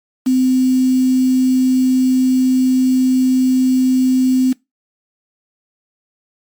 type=tone with quantisation; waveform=sine; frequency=257.4 Hz; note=C4; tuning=28 cents flat; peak=-10 dBFS; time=0.26-4.53 s; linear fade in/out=10 ms; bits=5; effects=noise-tail reverb RT60 0.2 s tail -22 dB re dry + MP3 96 kbps